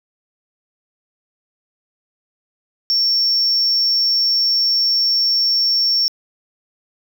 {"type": "tone", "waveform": "sine", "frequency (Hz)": 5460, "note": "F8", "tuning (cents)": -40, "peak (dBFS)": -12, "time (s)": [2.9, 6.08], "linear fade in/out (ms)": 0, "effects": ["tanh soft clip ceiling -10 dBFS", "8-bit"]}